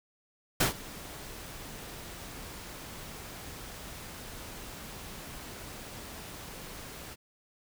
pink noise with ADSR envelope, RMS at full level -23 dBFS, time 0.6-7.16 s, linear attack 8 ms, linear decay 120 ms, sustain -21 dB, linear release 32 ms, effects none

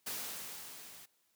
white noise with level ramp, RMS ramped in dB -39 to -54 dBFS, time 0.06-1.06 s, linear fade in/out 10 ms, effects white hiss -75 dBFS RMS until 1.35 s + high-pass 100 Hz 12 dB/octave

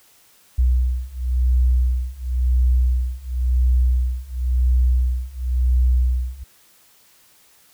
sine beating tone pair, 61.8 / 62.75 Hz, B1 / B1, +2 / +28 cents, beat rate 0.95 Hz, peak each -19 / -18 dBFS, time 0.58-6.44 s, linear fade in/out 10 ms, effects white hiss -54 dBFS RMS until 7.73 s

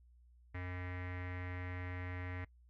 square tone with low-pass filter, 90.3 Hz, F#2, 42 cents flat, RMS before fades -43 dBFS, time 0.54-2.45 s, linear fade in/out 10 ms, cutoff 2000 Hz, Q 5.2, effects noise-tail reverb RT60 0.1 s tail -22 dB re dry + added 60 Hz sine -61 dBFS peak until 2.69 s

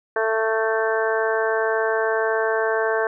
harmonic tone, 221.8 Hz, A3, 14 cents sharp, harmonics 2 / 3 / 4 / 5 / 6 / 7 / 8, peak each -22 / -25 / -29 / -29 / -37 / -26 / -31 dBFS, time 0.16-3.07 s, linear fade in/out 2 ms, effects none

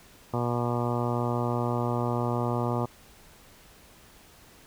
harmonic tone, 120.4 Hz, B2, 44 cents flat, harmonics 1 / 2 / 3 / 4 / 5 / 6 / 7 / 8 / 9 / 10, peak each -29 / -32 / -34 / -35 / -36 / -37 / -37 / -38 / -39 / -39 dBFS, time 0.33-2.86 s, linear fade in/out 10 ms, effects pink hiss -54 dBFS RMS until 4.66 s

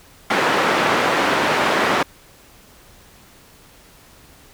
white band-pass noise, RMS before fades -18 dBFS, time 0.3-2.03 s, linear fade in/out 5 ms, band 200 to 1600 Hz, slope 12 dB/octave, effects pink hiss -48 dBFS RMS until 4.53 s

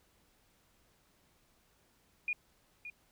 sine tone with echo, 2439 Hz, D#7, 35 cents flat, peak -31 dBFS, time 2.28-2.33 s, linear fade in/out 2 ms, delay 570 ms, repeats 1, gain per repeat -11 dB, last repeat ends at 2.9 s, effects pink hiss -70 dBFS RMS until 3.11 s

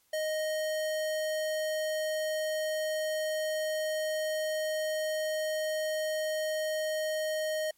square tone, 622.3 Hz, D#5, in tune, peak -30 dBFS, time 0.13-7.71 s, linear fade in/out 5 ms, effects white hiss -69 dBFS RMS until 7.77 s + MP3 64 kbps

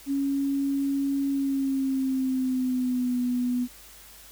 sine tone with pitch glide, 277.1 to 246.9 Hz, C#4 to B3, -1 to 0 cents, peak -23 dBFS, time 0.06-3.68 s, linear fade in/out 50 ms, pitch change -199 cents, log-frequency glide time 1.3-3.18 s, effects added 50 Hz sine -56 dBFS peak until 4.31 s + white hiss -49 dBFS RMS until 4.31 s

